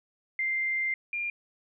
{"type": "tone pair in turn", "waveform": "sine", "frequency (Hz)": [2093, 2400], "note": ["C7", "D7"], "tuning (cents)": [0, 37], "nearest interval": "major second", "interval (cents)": 237, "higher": "second", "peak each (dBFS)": [-26, -29], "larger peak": "first", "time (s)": [[0.39, 0.94], [1.13, 1.3]], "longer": "first", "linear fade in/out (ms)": 2, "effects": []}